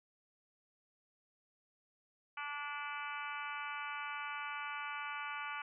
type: harmonic tone with a mistuned harmonic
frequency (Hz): 290.6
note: D4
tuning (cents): -18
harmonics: 3 / 4 / 5 / 6 / 7 / 8 / 9 / 10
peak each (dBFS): -47 / -45 / -45 / -55 / -52 / -47 / -50 / -54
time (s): 2.37-5.62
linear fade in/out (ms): 5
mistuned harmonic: 10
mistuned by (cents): +37
effects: none